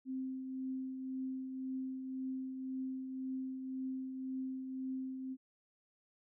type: tone with tremolo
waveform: sine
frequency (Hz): 261.6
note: C4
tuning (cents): 0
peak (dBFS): -36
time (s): 0.05-5.37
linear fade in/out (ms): 50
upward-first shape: triangle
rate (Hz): 1.9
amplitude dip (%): 45
effects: none